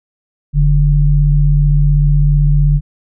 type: tone pair together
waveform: sine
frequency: 43.47 / 146.2 Hz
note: F1 / D3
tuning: -7 / -7 cents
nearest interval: octave + major sixth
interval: 2100 cents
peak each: -10 dBFS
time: 0.53-2.81 s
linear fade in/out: 50 ms
effects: none